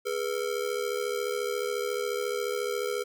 square ring-modulated tone, 451.6 Hz, A4, 45 cents sharp, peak -26 dBFS, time 0.05-3.04 s, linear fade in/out 20 ms, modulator 37.1 Hz, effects none

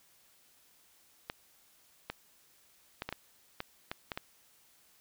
clicks, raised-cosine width 0.3 ms, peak -20 dBFS, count 9, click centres 1.299 / 2.1 / 3.021 / 3.09 / 3.126 / 3.604 / 3.915 / 4.118 / 4.175 s, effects white hiss -65 dBFS RMS until 5 s

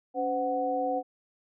sine tone cluster, 281 / 512 / 742 Hz, C#4 / C5 / F#5, +24 / -38 / +5 cents, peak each -34 / -30 / -29 dBFS, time 0.14-1.03 s, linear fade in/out 50 ms, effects none

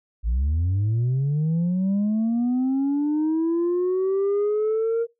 sine linear sweep, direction up, 52 to 467.3 Hz, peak -17 dBFS, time 0.23-5.07 s, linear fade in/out 50 ms, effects noise-tail reverb RT60 0.2 s tail -21 dB re dry + tanh soft clip ceiling -18 dBFS

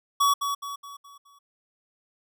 square tone with echo, 1130 Hz, C#6, 33 cents sharp, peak -19 dBFS, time 0.2-0.34 s, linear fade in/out 10 ms, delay 210 ms, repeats 5, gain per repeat -7 dB, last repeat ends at 1.39 s, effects none

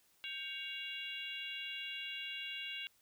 harmonic tone with a mistuned harmonic, 559 Hz, C#5, 14 cents sharp, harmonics 3 / 4 / 5 / 6 / 7, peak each -51 / -48 / -43 / -48 / -53 dBFS, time 0.24-2.87 s, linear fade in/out 0 ms, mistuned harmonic 3, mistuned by -110 cents, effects white hiss -71 dBFS RMS until 3.01 s

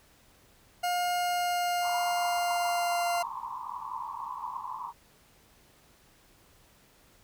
40% pulse tone with pitch glide, 711 to 695.6 Hz, F5 to F5, +31 to -7 cents, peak -26 dBFS, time 0.83-3.23 s, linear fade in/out 10 ms, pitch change -38 cents, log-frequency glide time 1.15-3.1 s
pink band-pass noise, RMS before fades -38 dBFS, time 1.81-4.93 s, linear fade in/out 50 ms, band 900 to 1100 Hz, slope 96 dB/octave
effects pink hiss -61 dBFS RMS until 7.23 s

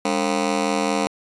15% pulse ring-modulated tone, 247.4 Hz, B3, 3 cents sharp, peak -10 dBFS, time 0.05-1.07 s, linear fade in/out 0 ms, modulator 42.4 Hz, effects resampled to 22050 Hz

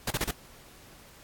pink noise bursts, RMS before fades -29 dBFS, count 4, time 0.07-0.311 s, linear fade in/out 5 ms, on 37 ms, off 31 ms, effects pink hiss -53 dBFS RMS until 1.23 s + AAC 64 kbps

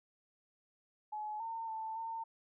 sine tone with pitch steps, 850 / 908 / 885 / 906 Hz, G#5 / A#5 / A5 / A#5, +40 / -46 / +10 / -50 cents, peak -38 dBFS, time 1.12-2.24 s, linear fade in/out 10 ms, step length 280 ms, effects none

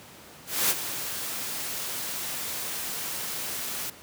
white noise with ADSR envelope, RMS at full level -22 dBFS, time 0.46-3.9 s, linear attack 240 ms, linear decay 36 ms, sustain -11 dB, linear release 4 ms, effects pink hiss -48 dBFS RMS until 4.02 s + high-pass 100 Hz 12 dB/octave

